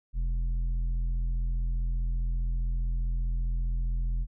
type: tone with tanh clipping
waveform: triangle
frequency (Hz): 42.4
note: E1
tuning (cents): +50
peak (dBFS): -27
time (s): 0.13-4.27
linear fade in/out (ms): 50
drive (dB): 11
effects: none